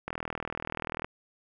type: click train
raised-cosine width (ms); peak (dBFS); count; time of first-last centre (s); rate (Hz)
0.5; -18; 40; 0.08-1.045; 40.4
effects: none